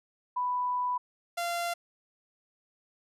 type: tone pair in turn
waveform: sine / sawtooth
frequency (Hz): 991 / 689.9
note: B5 / F5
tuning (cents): +6 / -21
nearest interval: tritone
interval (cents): 627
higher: first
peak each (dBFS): -27 / -26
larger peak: second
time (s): 0.36-0.98 / 1.37-1.74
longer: first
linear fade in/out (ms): 10
effects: resampled to 32000 Hz